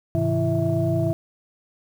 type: tone cluster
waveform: sine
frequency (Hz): 104.5 / 131.8 / 161.1 / 334.5 / 654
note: G#2 / C3 / E3 / E4 / E5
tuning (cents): +11 / +13 / -39 / +25 / -14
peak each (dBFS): -25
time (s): 0.15-1.13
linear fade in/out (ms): 0
effects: tanh soft clip ceiling -10 dBFS + 8-bit